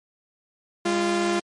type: tone pair together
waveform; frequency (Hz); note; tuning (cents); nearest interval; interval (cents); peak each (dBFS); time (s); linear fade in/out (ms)
sawtooth; 202.8 / 346.2; G#3 / F4; -41 / -15; major sixth; 926; -23 / -18; 0.85-1.4; 10
effects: low-pass 9000 Hz 12 dB/octave + MP3 48 kbps